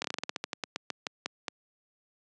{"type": "slowing click train", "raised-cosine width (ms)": 0.2, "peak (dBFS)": -14, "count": 17, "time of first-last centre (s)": [0.02, 1.482], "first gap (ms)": 24, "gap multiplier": 1.16, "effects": ["high-pass 200 Hz 12 dB/octave", "resampled to 22050 Hz"]}